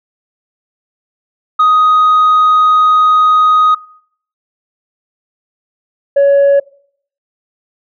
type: tone pair in turn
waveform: sine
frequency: 1250 / 560.7 Hz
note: D#6 / C#5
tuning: +8 / +20 cents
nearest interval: octave + major second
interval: 1388 cents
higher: first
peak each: -3 dBFS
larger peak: neither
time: 1.59-3.75 / 6.16-6.6 s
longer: first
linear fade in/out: 10 ms
effects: noise-tail reverb RT60 0.6 s tail -23 dB re dry + tanh soft clip ceiling -4 dBFS